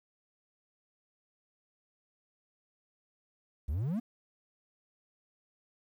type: exponential sweep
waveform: triangle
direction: up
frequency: 63.5 to 248.2 Hz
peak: -28 dBFS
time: 3.68-4 s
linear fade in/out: 10 ms
effects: 11-bit